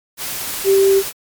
sine tone in noise, 390 Hz, G4, 9 cents flat, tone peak -9 dBFS, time 0.64-1.03 s, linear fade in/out 50 ms, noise white, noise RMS -25 dBFS, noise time 0.17-1.13 s, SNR +13 dB, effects MP3 96 kbps

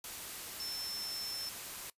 sine tone in noise, 5330 Hz, E8, 18 cents sharp, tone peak -38 dBFS, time 0.6-1.49 s, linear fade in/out 2 ms, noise white, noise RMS -44 dBFS, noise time 0.04-1.9 s, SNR +3 dB, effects noise-tail reverb RT60 0.1 s tail -20 dB re dry + resampled to 32000 Hz

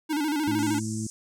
square tone with vibrato, 300.7 Hz, D4, 41 cents sharp, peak -25 dBFS, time 0.09-0.8 s, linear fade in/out 20 ms, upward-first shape square, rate 13 Hz, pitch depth 76 cents each way
harmonic tone, 109.2 Hz, A2, 13 cents flat, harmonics 1 / 2 / 3, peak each -32 / -31 / -37 dBFS, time 0.47-1.07 s, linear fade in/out 5 ms
white band-pass noise, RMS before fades -41 dBFS, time 0.59-1.1 s, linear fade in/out 0 ms, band 5600 to 8900 Hz, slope 48 dB/octave
effects none

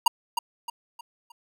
square tone with echo, 940 Hz, A#5, 14 cents sharp, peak -15 dBFS, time 0.06-0.08 s, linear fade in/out 5 ms, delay 310 ms, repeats 4, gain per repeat -8 dB, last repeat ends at 1.32 s, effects none

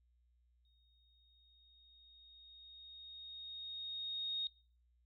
sine tone with exponential growth, 3727 Hz, A#7, 1 cent flat, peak -35 dBFS, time 0.65-4.47 s, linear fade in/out 1 ms, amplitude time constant 830 ms, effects noise-tail reverb RT60 0.5 s tail -25 dB re dry + added 60 Hz sine -70 dBFS peak until 5.05 s

